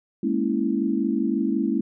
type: chord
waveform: sine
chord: A# half-diminished seventh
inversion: third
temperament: equal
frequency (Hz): 207.7 / 233.1 / 277.2 / 329.6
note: G#3 / A#3 / C#4 / E4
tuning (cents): 0 / 0 / 0 / 0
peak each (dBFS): -26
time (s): 0.23-1.81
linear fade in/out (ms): 5
effects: none